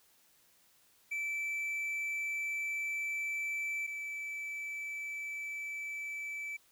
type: tone pair in turn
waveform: triangle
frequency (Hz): 2322 / 2313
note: D7 / D7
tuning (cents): -20 / -27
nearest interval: unison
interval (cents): 7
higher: first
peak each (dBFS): -32 / -36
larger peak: first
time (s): 1.11-3.87 / 3.87-6.57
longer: first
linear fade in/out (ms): 10
effects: white hiss -67 dBFS RMS until 6.71 s